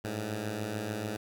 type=beating tone pair; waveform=10% pulse; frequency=101.1 / 108 Hz; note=G#2 / A2; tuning=-46 / -32 cents; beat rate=6.9 Hz; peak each=-32 / -26 dBFS; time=0.04-1.17 s; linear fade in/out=10 ms; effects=10-bit